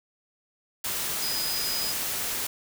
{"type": "tone in noise", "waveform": "sine", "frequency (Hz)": 4978, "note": "D#8", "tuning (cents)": 0, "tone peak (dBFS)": -30, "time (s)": [1.22, 1.92], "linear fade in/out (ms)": 5, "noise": "white", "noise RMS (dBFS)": -30, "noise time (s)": [0.84, 2.47], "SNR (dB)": -3, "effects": []}